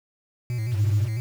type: tone with vibrato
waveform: triangle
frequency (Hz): 115.6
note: A#2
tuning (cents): -14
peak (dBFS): -22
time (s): 0.5-1.2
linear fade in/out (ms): 0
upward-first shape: square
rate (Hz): 6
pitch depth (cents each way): 89
type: tone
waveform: sine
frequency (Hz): 101.8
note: G#2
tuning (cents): -34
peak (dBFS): -18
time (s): 0.71-1.08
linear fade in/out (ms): 50
effects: tanh soft clip ceiling -15 dBFS + 7-bit